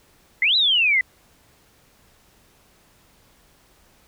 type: exponential two-way sweep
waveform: sine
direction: up then down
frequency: 1975.5 to 4039 to 1975.5 Hz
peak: -15 dBFS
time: 0.42-1.01 s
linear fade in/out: 2 ms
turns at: 0.56 s
effects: pink hiss -57 dBFS RMS until 4.07 s